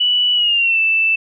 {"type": "tone with pitch glide", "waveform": "sine", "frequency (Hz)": [2956, 2649], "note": ["F#7", "E7"], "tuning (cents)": [-2, 8], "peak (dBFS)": -12, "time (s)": [0, 1.16], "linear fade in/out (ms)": 10, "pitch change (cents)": -190, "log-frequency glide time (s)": [0.34, 0.79], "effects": []}